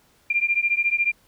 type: beating tone pair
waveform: sine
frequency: 2383 / 2397 Hz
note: D7 / D7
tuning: +25 / +35 cents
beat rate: 14 Hz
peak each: -22 dBFS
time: 0.3-1.12 s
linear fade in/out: 5 ms
effects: pink hiss -60 dBFS RMS until 1.27 s